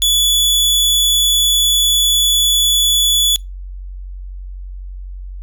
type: tone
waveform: sawtooth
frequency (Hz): 3430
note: A7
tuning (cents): -45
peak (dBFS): -8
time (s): 0.02-3.36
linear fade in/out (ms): 0
effects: noise-tail reverb RT60 0.2 s tail -24 dB re dry + added 46 Hz sine -26 dBFS peak until 5.42 s